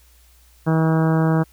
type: harmonic tone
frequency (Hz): 160.5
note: E3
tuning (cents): -46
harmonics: 1 / 2 / 3 / 4 / 5 / 6 / 7 / 8 / 9 / 10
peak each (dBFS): -16 / -22 / -26 / -28 / -30 / -32 / -33 / -34 / -35 / -36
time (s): 0.66-1.44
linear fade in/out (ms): 20
effects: added 60 Hz sine -51 dBFS peak until 1.52 s + white hiss -56 dBFS RMS until 1.52 s